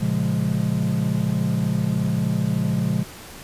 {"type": "chord", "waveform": "triangle", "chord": "Bb minor seventh", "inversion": "none", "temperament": "equal with one note detuned", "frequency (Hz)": [116.54, 139.88, 174.61, 207.7], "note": ["Bb2", "Db3", "F3", "Ab3"], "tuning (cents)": [0, 16, 0, 0], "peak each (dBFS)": [-24, -23, -22, -23], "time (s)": [0, 3.04], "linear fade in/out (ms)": 20, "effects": ["pink hiss -40 dBFS RMS until 3.43 s", "resampled to 32000 Hz"]}